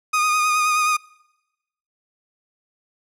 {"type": "tone with vibrato", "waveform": "30% pulse", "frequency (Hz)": 1236, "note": "D#6", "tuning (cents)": -12, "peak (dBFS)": -14, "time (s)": [0.13, 0.97], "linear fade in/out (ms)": 10, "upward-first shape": "sine", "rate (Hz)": 9.5, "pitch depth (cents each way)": 24, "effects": ["noise-tail reverb RT60 1.0 s tail -26 dB re dry", "low-pass 12000 Hz 12 dB/octave"]}